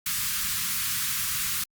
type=band-stop noise; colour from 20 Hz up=white; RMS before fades=-28 dBFS; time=0.06-1.64 s; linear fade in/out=5 ms; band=220 to 1100 Hz; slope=48 dB/octave; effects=Opus 48 kbps